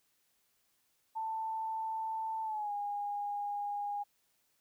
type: tone with pitch glide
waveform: sine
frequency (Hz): 887 to 818.1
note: A5 to G#5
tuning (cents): +14 to -26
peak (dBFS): -34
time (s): 1.15-4.04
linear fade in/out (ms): 20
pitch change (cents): -140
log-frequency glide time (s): 2.43-2.72
effects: white hiss -75 dBFS RMS until 4.6 s